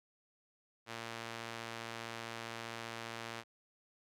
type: tone with band-pass filter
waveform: sawtooth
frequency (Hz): 115.2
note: A#2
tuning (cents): -20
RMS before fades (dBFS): -45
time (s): 0.86-3.44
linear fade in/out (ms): 50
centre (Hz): 2400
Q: 0.51
effects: none